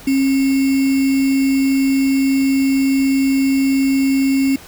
sine tone with sample-and-hold, 270 Hz, C#4, 45 cents flat, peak -12 dBFS, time 0.07-4.56 s, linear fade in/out 5 ms, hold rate 2450 Hz, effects pink hiss -39 dBFS RMS until 4.67 s

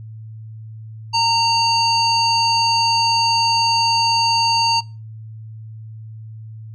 square tone with low-pass filter, 921 Hz, A#5, 21 cents flat, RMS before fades -17 dBFS, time 1.13-4.81 s, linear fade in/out 20 ms, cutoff 5100 Hz, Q 9.2, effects noise-tail reverb RT60 0.3 s tail -21 dB re dry + added 110 Hz sine -32 dBFS peak until 6.74 s

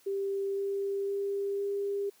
sine tone with pitch steps, 394.1 / 396.4 / 398.7 / 401 Hz, G4 / G4 / G4 / G4, +9 / +19 / +29 / +39 cents, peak -29 dBFS, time 0.06-2.1 s, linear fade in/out 10 ms, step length 510 ms, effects white hiss -63 dBFS RMS until 2.2 s + high-pass 150 Hz 12 dB/octave

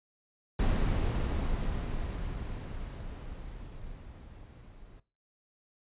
brown noise with level ramp, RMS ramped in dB -26 to -52 dBFS, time 0.59-5 s, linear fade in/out 5 ms, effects noise-tail reverb RT60 0.3 s tail -18 dB re dry + resampled to 8000 Hz

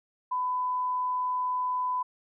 sine tone, 1002 Hz, B5, 25 cents sharp, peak -26 dBFS, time 0.31-2.03 s, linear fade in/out 10 ms, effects none

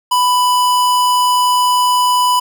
square tone, 993 Hz, B5, 9 cents sharp, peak -11 dBFS, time 0.11-2.4 s, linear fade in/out 10 ms, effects none

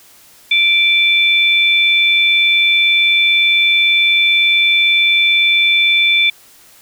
sine tone pair together, 2349 / 3511 Hz, D7 / A7, 0 / -4 cents, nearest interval perfect fifth, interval 696 cents, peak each -11 / -13 dBFS, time 0.51-6.3 s, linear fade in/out 5 ms, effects white hiss -45 dBFS RMS until 6.81 s

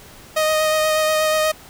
sawtooth tone with vibrato, 622.3 Hz, D#5, in tune, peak -12 dBFS, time 0.36-1.52 s, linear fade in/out 10 ms, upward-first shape sine, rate 8.3 Hz, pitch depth 13 cents each way, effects pink hiss -43 dBFS RMS until 1.69 s

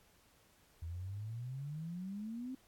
sine exponential sweep, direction up, 80 to 265.5 Hz, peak -40 dBFS, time 0.82-2.55 s, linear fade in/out 5 ms, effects pink hiss -68 dBFS RMS until 2.67 s + AAC 64 kbps

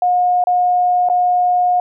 sine tone with dropouts, 719 Hz, F#5, 50 cents flat, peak -11 dBFS, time 0.02-1.8 s, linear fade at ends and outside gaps 2 ms, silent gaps 0.44-0.47 / 1.088-1.098 s, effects none

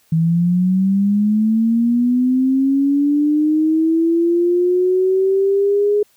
sine linear sweep, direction up, 160 to 416.9 Hz, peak -12 dBFS, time 0.12-6.03 s, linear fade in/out 5 ms, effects white hiss -57 dBFS RMS until 6.16 s

